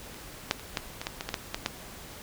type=clicks; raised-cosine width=0.2 ms; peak=-27 / -6 / -26 / -10 / -30 / -17 / -13 / -15 / -14 / -11 / -12 / -9 dBFS; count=12; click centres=0.144 / 0.511 / 0.596 / 0.772 / 0.882 / 1.015 / 1.069 / 1.209 / 1.29 / 1.342 / 1.545 / 1.661 s; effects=pink hiss -45 dBFS RMS until 2.22 s